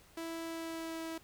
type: tone with pitch glide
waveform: sawtooth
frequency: 329.6 to 325.8 Hz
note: E4 to E4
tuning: 0 to -20 cents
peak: -35 dBFS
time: 0.17-1.18 s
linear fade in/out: 5 ms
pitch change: -20 cents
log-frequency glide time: 0.43-1.01 s
effects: pink hiss -62 dBFS RMS until 1.23 s